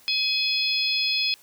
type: harmonic tone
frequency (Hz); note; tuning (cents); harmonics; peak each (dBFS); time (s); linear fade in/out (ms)
844; G#5; +28; 3 / 4 / 5 / 6; -27 / -27 / -27 / -27; 0.08-1.34; 0
effects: white hiss -54 dBFS RMS until 1.42 s